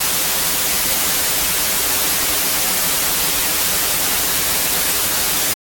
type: noise with comb filter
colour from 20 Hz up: white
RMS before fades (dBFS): -17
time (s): 0-5.54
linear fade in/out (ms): 10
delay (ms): 8.7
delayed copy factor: -0.55
effects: AAC 64 kbps